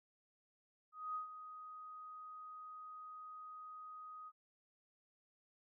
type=tone with ADSR envelope; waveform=sine; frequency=1251 Hz; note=D#6; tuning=9 cents sharp; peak=-38 dBFS; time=0.92-4.32 s; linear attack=230 ms; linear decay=120 ms; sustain=-11 dB; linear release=45 ms; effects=none

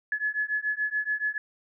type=beating tone pair; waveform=sine; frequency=1703 / 1710 Hz; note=G#6 / A6; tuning=+43 / -50 cents; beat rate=7 Hz; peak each=-29 dBFS; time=0.12-1.38 s; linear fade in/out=2 ms; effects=none

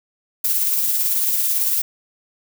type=noise with tremolo; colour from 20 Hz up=violet; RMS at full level=-18 dBFS; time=0.44-1.82 s; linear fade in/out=5 ms; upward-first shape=sine; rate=18 Hz; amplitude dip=30%; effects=none

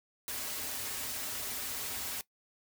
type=noise with comb filter; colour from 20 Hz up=white; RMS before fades=-38 dBFS; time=0.28-2.21 s; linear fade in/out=0 ms; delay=5.8 ms; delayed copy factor=-0.65; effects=noise-tail reverb RT60 0.1 s tail -19 dB re dry

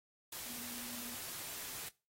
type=tone in noise; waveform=sine; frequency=240.7 Hz; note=B3; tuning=44 cents flat; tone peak=-52 dBFS; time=0.46-1.15 s; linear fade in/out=5 ms; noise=white; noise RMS=-45 dBFS; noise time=0.32-1.89 s; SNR=-10 dB; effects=noise-tail reverb RT60 0.3 s tail -21 dB re dry + AAC 48 kbps

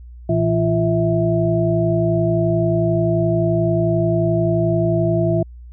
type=tone cluster; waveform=sine; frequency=115.3 / 166.7 / 342.9 / 652 Hz; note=A#2 / E3 / F4 / E5; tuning=-19 / +20 / -32 / -19 cents; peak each=-20 dBFS; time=0.29-5.43 s; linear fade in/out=5 ms; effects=added 60 Hz sine -35 dBFS peak until 5.72 s

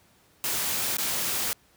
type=noise with dropouts; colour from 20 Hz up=white; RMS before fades=-28 dBFS; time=0.44-1.53 s; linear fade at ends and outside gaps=0 ms; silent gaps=0.969-0.984 s; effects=pink hiss -61 dBFS RMS until 1.76 s + high-pass 60 Hz 12 dB/octave

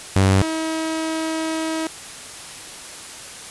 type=tone pair in turn; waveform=sawtooth; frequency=96.2 / 320.2 Hz; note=G2 / D#4; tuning=-32 / +50 cents; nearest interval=octave + major sixth; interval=2082 cents; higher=second; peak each=-9 / -18 dBFS; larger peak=first; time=0.16-0.42 / 0.42-1.87 s; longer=second; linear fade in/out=0 ms; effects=white hiss -36 dBFS RMS until 3.5 s + resampled to 24000 Hz

